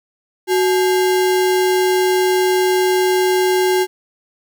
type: tone with sample-and-hold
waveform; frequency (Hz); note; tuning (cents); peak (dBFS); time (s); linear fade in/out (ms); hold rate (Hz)
sine; 370; F#4; 0; -12; 0.47-3.87; 50; 1225
effects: none

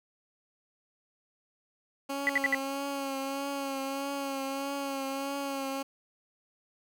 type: tone with vibrato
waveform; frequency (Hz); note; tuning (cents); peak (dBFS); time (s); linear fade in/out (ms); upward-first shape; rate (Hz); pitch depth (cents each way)
15% pulse; 275; C#4; -14; -26; 2.09-5.83; 10; triangle; 1.6; 36
type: tone bursts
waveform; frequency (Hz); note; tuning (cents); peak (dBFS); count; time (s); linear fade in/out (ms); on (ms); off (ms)
sine; 1975.5; B6; 0; -22; 4; 2.27-2.547; 0; 22; 63
effects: none

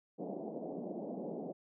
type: band-pass noise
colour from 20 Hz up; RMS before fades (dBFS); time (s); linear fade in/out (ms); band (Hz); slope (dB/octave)
pink; -42; 0.18-1.53; 20; 180 to 720; 48
effects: none

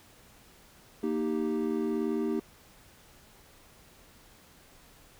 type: chord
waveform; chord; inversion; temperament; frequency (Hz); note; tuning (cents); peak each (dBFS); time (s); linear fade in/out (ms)
triangle; Eb major; second; equal; 233.1 / 311.1 / 392; Bb3 / Eb4 / G4; 0 / 0 / 0; -30; 1.03-2.4; 5
effects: pink hiss -57 dBFS RMS until 5.19 s

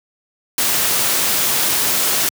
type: noise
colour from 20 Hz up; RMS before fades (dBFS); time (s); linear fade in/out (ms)
white; -17; 0.58-2.29; 2
effects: high-pass 100 Hz 12 dB/octave

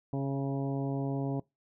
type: harmonic tone with a mistuned harmonic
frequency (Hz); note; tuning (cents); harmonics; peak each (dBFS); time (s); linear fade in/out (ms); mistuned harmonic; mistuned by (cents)
137.7; C#3; -11; 1 / 2 / 3 / 4 / 5 / 6 / 7; -32 / -34 / -40 / -43 / -43 / -48 / -49; 0.13-1.4; 2; 5; -16
effects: noise-tail reverb RT60 0.2 s tail -23 dB re dry

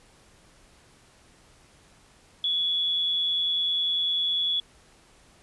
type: tone with amplitude modulation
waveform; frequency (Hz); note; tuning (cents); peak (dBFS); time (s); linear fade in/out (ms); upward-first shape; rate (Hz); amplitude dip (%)
sine; 3393; G#7; +36; -21; 2.44-4.6; 2; sine; 170; 40
effects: pink hiss -57 dBFS RMS until 5.42 s + resampled to 24000 Hz

